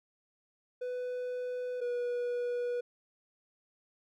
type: tone pair in turn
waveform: triangle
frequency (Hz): 497.7 / 486.1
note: B4 / B4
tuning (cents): +13 / -28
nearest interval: unison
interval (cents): 41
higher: first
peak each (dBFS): -32 / -29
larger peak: second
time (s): 0.81-1.81 / 1.81-2.81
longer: neither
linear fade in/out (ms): 10
effects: none